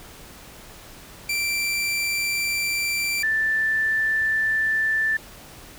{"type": "tone pair in turn", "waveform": ["sawtooth", "sine"], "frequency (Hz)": [2349, 1765.2], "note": ["D7", "A6"], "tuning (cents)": [0, 5], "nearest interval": "perfect fourth", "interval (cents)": 495, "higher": "first", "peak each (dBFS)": -19, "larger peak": "neither", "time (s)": [[1.29, 3.23], [3.23, 5.17]], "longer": "neither", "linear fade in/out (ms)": 5, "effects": ["pink hiss -44 dBFS RMS until 5.78 s"]}